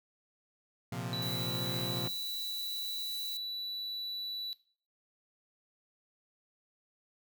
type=chord; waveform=sawtooth; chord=Bb suspended second; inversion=none; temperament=equal; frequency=116.54 / 130.81 / 174.61 Hz; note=Bb2 / C3 / F3; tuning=0 / 0 / 0 cents; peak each=-36 dBFS; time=0.92-2.08 s; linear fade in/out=5 ms
type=tone; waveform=triangle; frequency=3951 Hz; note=B7; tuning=in tune; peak=-34 dBFS; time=1.13-4.53 s; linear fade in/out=0 ms
type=noise; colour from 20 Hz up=violet; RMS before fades=-43 dBFS; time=1.22-3.37 s; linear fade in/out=0 ms
effects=noise-tail reverb RT60 0.4 s tail -17 dB re dry